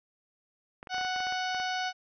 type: clicks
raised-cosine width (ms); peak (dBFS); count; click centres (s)
0.5; -28; 12; 0.829 / 0.872 / 0.945 / 0.982 / 1.012 / 1.049 / 1.162 / 1.204 / 1.269 / 1.324 / 1.547 / 1.6
type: harmonic tone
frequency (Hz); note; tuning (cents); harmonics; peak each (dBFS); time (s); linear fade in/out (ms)
740; F#5; 0; 1 / 2 / 3 / 4 / 5 / 6 / 7 / 8; -32 / -35 / -41 / -40 / -44 / -43 / -45 / -47; 0.89-1.93; 50
effects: none